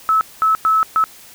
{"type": "tone bursts at uneven times", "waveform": "sine", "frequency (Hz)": 1300, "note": "E6", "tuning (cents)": -24, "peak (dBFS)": -11, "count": 4, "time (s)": [[0.09, 0.21], [0.42, 0.55], [0.65, 0.83], [0.96, 1.04]], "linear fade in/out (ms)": 0, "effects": ["white hiss -42 dBFS RMS until 1.34 s"]}